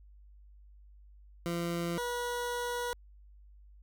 20% pulse tone pair in turn, 170.9 / 484.4 Hz, F3 / B4, -37 / -34 cents, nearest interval octave + tritone, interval 1803 cents, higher second, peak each -27 / -28 dBFS, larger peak first, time 1.46-1.98 / 1.98-2.93 s, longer second, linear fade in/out 0 ms, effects added 50 Hz sine -53 dBFS peak until 3.82 s

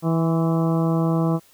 harmonic tone with a mistuned harmonic, 163.8 Hz, E3, 11 cents flat, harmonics 1 / 2 / 3 / 4 / 5 / 6 / 7 / 8, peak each -19 / -24 / -29 / -30 / -34 / -35 / -34 / -40 dBFS, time 0.02-1.4 s, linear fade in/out 50 ms, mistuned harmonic 6, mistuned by +64 cents, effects white hiss -55 dBFS RMS until 1.53 s

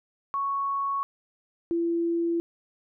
sine tone pair in turn, 1109 / 337.8 Hz, C#6 / E4, 0 / +42 cents, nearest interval octave + major sixth, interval 2058 cents, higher first, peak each -25 / -23 dBFS, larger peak second, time 0.34-1.03 / 1.71-2.4 s, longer neither, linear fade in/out 0 ms, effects none

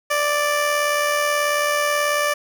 15% pulse tone with amplitude modulation, 587.3 Hz, D5, in tune, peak -10 dBFS, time 0.1-2.34 s, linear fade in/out 10 ms, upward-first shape sine, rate 78.4 Hz, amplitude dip 35%, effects none

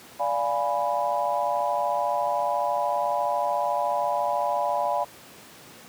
sine chord, D diminished seventh, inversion none, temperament equal with one note detuned, 584.6 / 698.5 / 830.6 / 987.8 Hz, D5 / F5 / Ab5 / Cb6, -8 / 0 / 0 / 0 cents, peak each -28 dBFS, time 0.19-5.05 s, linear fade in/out 20 ms, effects pink hiss -47 dBFS RMS until 5.88 s + high-pass 150 Hz 12 dB/octave

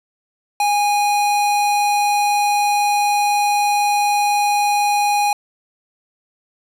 square tone, 823 Hz, G#5, 16 cents flat, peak -15 dBFS, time 0.6-5.33 s, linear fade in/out 2 ms, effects resampled to 32000 Hz + 7-bit

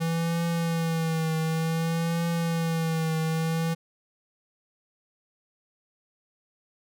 square tone with vibrato, 164.2 Hz, E3, 6 cents flat, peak -25 dBFS, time 0-3.75 s, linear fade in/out 20 ms, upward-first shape triangle, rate 0.55 Hz, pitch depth 49 cents each way, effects none

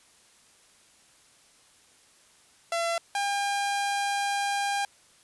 sawtooth tone pair in turn, 676 / 803.9 Hz, E5 / G5, +43 / +43 cents, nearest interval minor third, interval 300 cents, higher second, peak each -22 dBFS, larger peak neither, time 2.72-2.98 / 3.15-4.85 s, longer second, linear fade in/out 2 ms, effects white hiss -59 dBFS RMS until 5.23 s + resampled to 24000 Hz

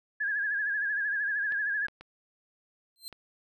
sine tone with vibrato, 1661.2 Hz, G#6, in tune, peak -27 dBFS, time 0.2-1.87 s, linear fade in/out 10 ms, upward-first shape sine, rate 13 Hz, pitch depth 69 cents each way
clicks, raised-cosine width 0.3 ms, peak -30 dBFS, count 4, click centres 1.522 / 1.884 / 2.01 / 3.127 s
sawtooth tone with exponential growth, 4132 Hz, C8, 22 cents flat, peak -32 dBFS, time 2.96-3.08 s, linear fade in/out 0 ms, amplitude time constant 26 ms
effects none

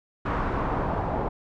pink noise with low-pass filter sweep, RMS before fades -27 dBFS, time 0.25-1.29 s, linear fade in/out 10 ms, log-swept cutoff 1300 to 810 Hz, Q 1.8, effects none

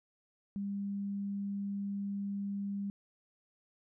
sine tone, 200 Hz, G3, 35 cents sharp, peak -34 dBFS, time 0.56-2.9 s, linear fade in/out 0 ms, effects none

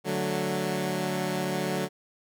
15% pulse chord, D major, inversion none, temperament equal, 146.83 / 185 / 220 Hz, D3 / F#3 / A3, 0 / 0 / 0 cents, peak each -26 / -23 / -28 dBFS, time 0.04-1.89 s, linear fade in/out 50 ms, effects none

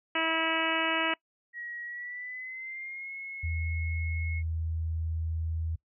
harmonic tone, 324.4 Hz, E4, 28 cents flat, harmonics 1 / 2 / 3 / 4 / 5 / 6 / 7 / 8 / 9, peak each -35 / -35 / -35 / -35 / -35 / -35 / -35 / -35 / -35 dBFS, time 0.15-1.14 s, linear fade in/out 5 ms
sine tone with pitch glide, 1905 to 2176 Hz, A#6 to C#7, +37 to -33 cents, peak -37 dBFS, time 1.53-4.43 s, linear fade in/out 50 ms, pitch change +230 cents, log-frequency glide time 1.84-3.12 s
sine tone, 81.1 Hz, E2, 28 cents flat, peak -29 dBFS, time 3.43-5.76 s, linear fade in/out 10 ms
effects noise-tail reverb RT60 0.1 s tail -23 dB re dry

